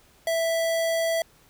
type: tone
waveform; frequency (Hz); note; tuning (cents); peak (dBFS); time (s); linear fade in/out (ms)
square; 659.3; E5; 0; -23; 0.27-1.22; 2
effects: pink hiss -58 dBFS RMS until 1.49 s